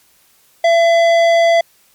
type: tone with tanh clipping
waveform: sine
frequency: 673 Hz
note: E5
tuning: 36 cents sharp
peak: -10 dBFS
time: 0.64-1.61 s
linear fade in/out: 5 ms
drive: 14 dB
effects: white hiss -53 dBFS RMS until 1.94 s + MP3 96 kbps